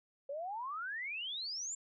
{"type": "exponential sweep", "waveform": "sine", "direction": "up", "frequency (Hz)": [540, 7459], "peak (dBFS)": -38, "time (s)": [0.29, 1.75], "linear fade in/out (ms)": 5, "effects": []}